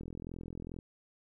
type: click train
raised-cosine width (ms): 3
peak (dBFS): -30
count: 34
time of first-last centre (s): 0.01-0.788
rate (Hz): 42.4
effects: 12-bit